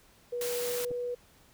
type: tone with pitch glide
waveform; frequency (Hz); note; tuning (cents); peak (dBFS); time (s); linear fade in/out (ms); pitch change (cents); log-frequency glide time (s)
sine; 484.7 to 487.8; B4 to B4; -32 to -21; -31; 0.32-1.15; 10; +11; 0.53-0.81
type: high-pass noise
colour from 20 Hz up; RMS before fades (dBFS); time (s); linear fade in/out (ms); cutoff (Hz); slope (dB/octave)
white; -37; 0.41-0.85; 2; 110; 96
type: clicks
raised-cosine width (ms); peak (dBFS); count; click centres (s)
2; -31; 2; 0.908 / 0.915
effects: pink hiss -61 dBFS RMS until 1.53 s